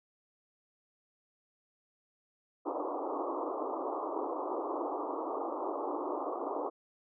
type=band-pass noise; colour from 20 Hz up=pink; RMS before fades=-36 dBFS; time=2.65-6.7 s; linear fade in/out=20 ms; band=280 to 1200 Hz; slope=96 dB/octave; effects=none